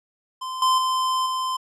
square tone with level steps, 1034 Hz, C6, 21 cents flat, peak -29 / -17 / -21 / -24 dBFS, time 0.41-1.57 s, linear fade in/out 10 ms, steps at 0.62 / 0.78 / 1.26 s, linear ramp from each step 2 ms, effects low-pass 9000 Hz 12 dB/octave

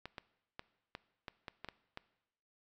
clicks, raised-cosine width 0.3 ms, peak -27 dBFS, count 9, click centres 0.056 / 0.182 / 0.594 / 0.951 / 1.282 / 1.482 / 1.646 / 1.687 / 1.974 s, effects noise-tail reverb RT60 0.9 s tail -19 dB re dry

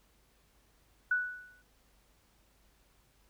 sine tone with exponential decay, 1479 Hz, F#6, 1 cent flat, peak -24 dBFS, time 1.11-1.62 s, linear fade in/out 5 ms, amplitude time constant 110 ms, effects added 50 Hz sine -69 dBFS peak until 3.29 s + pink hiss -69 dBFS RMS until 3.29 s

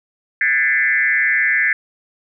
sine tone with frequency modulation, 1896 Hz, A#6, 29 cents sharp, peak -13 dBFS, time 0.41-1.73 s, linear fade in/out 2 ms, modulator 134 Hz, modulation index 2.1, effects none

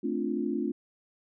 sine chord, D minor seventh, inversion second, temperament equal, 220 / 261.6 / 293.7 / 349.2 Hz, A3 / C4 / D4 / F4, 0 / 0 / 0 / 0 cents, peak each -33 dBFS, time 0.03-0.72 s, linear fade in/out 10 ms, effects none

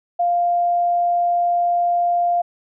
sine tone, 698.5 Hz, F5, in tune, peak -15 dBFS, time 0.19-2.42 s, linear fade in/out 10 ms, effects none

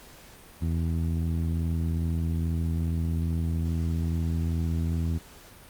15% pulse tone with low-pass filter, 82.41 Hz, E2, in tune, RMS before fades -27 dBFS, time 0.61-5.19 s, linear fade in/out 20 ms, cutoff 180 Hz, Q 0.54, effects pink hiss -50 dBFS RMS until 5.69 s + Opus 48 kbps

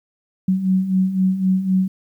sine beating tone pair, 185 / 188.9 Hz, F#3 / F#3, 0 / +36 cents, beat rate 3.9 Hz, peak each -22 / -16 dBFS, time 0.48-1.88 s, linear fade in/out 5 ms, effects 9-bit

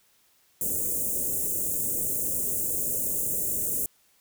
white band-stop noise, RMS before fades -28 dBFS, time 0.61-3.86 s, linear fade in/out 2 ms, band 580 to 7000 Hz, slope 48 dB/octave, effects white hiss -64 dBFS RMS until 4.2 s

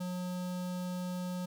square tone with notch filter, 180.6 Hz, F#3, 42 cents flat, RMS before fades -37 dBFS, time 0-1.46 s, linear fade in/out 10 ms, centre 2100 Hz, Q 1.5, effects none

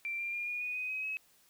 sine tone with pitch steps, 2354 / 2383 / 2412 / 2441 / 2471 / 2501 / 2532 / 2563 Hz, D7 / D7 / D7 / D#7 / D#7 / D#7 / D#7 / E7, +3 / +25 / +46 / -34 / -13 / +8 / +30 / -49 cents, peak -34 dBFS, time 0.05-1.17 s, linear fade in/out 0 ms, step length 140 ms, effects white hiss -66 dBFS RMS until 1.49 s

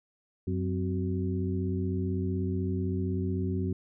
harmonic tone with a mistuned harmonic, 93.1 Hz, F#2, 11 cents sharp, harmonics 1 / 2 / 3 / 4, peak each -30 / -33 / -35 / -36 dBFS, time 0.47-3.73 s, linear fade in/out 5 ms, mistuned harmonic 3, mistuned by -110 cents, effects none

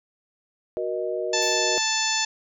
sine chord, D# minor, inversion first, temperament equal with one note detuned, 370 / 474.9 / 622.3 Hz, F#4 / A#4 / D#5, 0 / +32 / 0 cents, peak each -29 dBFS, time 0.77-1.78 s, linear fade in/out 0 ms
harmonic tone, 880 Hz, A5, in tune, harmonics 1 / 2 / 3 / 4 / 5 / 6 / 7 / 8, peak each -30 / -30 / -30 / -30 / -30 / -30 / -30 / -30 dBFS, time 1.33-2.25 s, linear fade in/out 5 ms
5% pulse tone with exponential decay, 2278 Hz, C#7, 47 cents sharp, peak -31 dBFS, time 1.42-1.86 s, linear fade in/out 1 ms, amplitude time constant 95 ms
effects none

